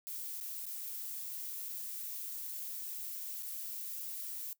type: noise with dropouts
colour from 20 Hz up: violet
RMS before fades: -42 dBFS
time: 0.07-4.53 s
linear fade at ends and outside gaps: 0 ms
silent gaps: 0.402-0.41 / 0.655-0.665 / 1.686-1.69 / 3.425-3.431 s
effects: noise-tail reverb RT60 0.1 s tail -20 dB re dry